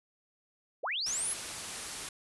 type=linear sweep; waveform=sine; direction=up; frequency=347 to 11175 Hz; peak=-31 dBFS; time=0.83-1.34 s; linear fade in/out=10 ms
type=low-pass noise; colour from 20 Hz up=white; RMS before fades=-42 dBFS; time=1.06-2.09 s; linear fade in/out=5 ms; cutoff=11000 Hz; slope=96 dB/octave
effects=none